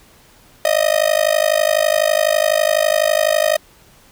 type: tone with amplitude modulation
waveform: 45% pulse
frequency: 622.3 Hz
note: D#5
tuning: in tune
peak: -9 dBFS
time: 0.65-3.57 s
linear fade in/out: 2 ms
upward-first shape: sine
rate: 52 Hz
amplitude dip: 100%
effects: pink hiss -49 dBFS RMS until 4.11 s